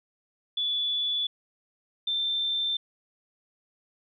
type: tone pair in turn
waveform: sine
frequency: 3447 / 3564 Hz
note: A7 / A7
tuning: -36 / +22 cents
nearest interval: minor second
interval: 58 cents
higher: second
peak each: -25 dBFS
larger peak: neither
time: 0.57-1.27 / 2.07-2.77 s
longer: neither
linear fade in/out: 5 ms
effects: none